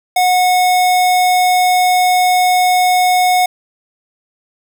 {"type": "tone", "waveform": "square", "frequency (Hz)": 730, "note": "F#5", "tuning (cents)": -24, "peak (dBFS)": -10, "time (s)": [0.16, 3.46], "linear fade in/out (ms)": 5, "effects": []}